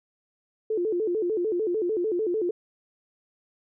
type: tone with vibrato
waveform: sine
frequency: 392 Hz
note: G4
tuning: in tune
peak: -23 dBFS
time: 0.7-2.51 s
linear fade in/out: 5 ms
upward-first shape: square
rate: 6.7 Hz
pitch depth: 190 cents each way
effects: none